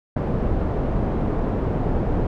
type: low-pass noise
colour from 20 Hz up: pink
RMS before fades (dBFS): -22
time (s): 0.16-2.27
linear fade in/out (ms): 5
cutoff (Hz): 620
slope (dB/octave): 12
effects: none